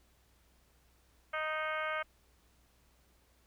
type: harmonic tone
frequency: 310.9 Hz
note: D#4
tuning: 1 cent flat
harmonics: 2 / 3 / 4 / 5 / 6 / 7 / 8 / 9 / 10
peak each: -39 / -47 / -38 / -39 / -48 / -41 / -50 / -53 / -51 dBFS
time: 1.33-2.03 s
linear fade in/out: 10 ms
effects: added 61 Hz sine -68 dBFS peak until 3.46 s + pink hiss -70 dBFS RMS until 3.46 s